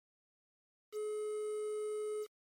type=tone with quantisation; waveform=triangle; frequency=424.7 Hz; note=G#4; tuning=39 cents sharp; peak=-34 dBFS; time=0.92-2.27 s; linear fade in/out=50 ms; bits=9; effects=MP3 64 kbps